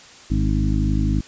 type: harmonic tone with a mistuned harmonic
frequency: 51.91 Hz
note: G#1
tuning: in tune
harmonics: 1 / 2 / 3 / 4 / 5 / 6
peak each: -20 / -23 / -25 / -26 / -27 / -28 dBFS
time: 0.3-1.21 s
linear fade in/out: 10 ms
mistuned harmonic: 5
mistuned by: +30 cents
effects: white hiss -44 dBFS RMS until 1.27 s + resampled to 16000 Hz